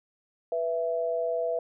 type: tone pair together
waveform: sine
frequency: 492.2 / 663 Hz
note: B4 / E5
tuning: -6 / +10 cents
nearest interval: perfect fourth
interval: 516 cents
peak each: -29 / -28 dBFS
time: 0.52-1.59 s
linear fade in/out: 2 ms
effects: none